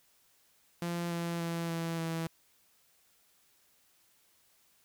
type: tone with pitch steps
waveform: sawtooth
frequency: 171.9 / 169.93 / 167.97 / 166.04 / 164.14 Hz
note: F3 / F3 / E3 / E3 / E3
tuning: -27 / -47 / +33 / +13 / -7 cents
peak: -29 dBFS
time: 0.82-2.27 s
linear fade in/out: 2 ms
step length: 290 ms
effects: white hiss -68 dBFS RMS until 4.84 s